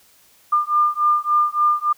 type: beating tone pair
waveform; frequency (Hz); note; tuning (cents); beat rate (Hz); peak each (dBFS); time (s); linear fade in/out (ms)
sine; 1200 / 1203.5; D6 / D6; +37 / +42; 3.5; -18; 0.52-1.93; 10
effects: white hiss -54 dBFS RMS until 1.97 s